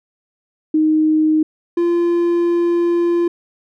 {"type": "tone pair in turn", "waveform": ["sine", "triangle"], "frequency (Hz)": [311.1, 344.3], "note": ["D#4", "F4"], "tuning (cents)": [0, -25], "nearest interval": "major second", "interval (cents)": 175, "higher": "second", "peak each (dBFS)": -11, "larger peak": "neither", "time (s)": [[0.74, 1.43], [1.77, 3.28]], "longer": "second", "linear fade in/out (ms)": 5, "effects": []}